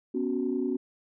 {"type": "chord", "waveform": "sine", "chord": "B suspended second", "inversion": "none", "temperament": "just", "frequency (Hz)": [246.9, 277.8, 370.4], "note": ["B3", "C#4", "F#4"], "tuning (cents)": [0, 4, 2], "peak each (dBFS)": -30, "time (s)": [0.14, 0.77], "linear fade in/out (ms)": 10, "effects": ["tanh soft clip ceiling -17 dBFS"]}